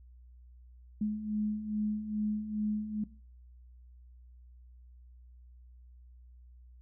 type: beating tone pair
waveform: sine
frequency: 210 / 212.4 Hz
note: G#3 / G#3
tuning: +19 / +39 cents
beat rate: 2.4 Hz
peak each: -37 / -31 dBFS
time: 1.01-3.04 s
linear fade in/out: 5 ms
effects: noise-tail reverb RT60 0.4 s tail -18 dB re dry + added 61 Hz sine -52 dBFS peak until 6.81 s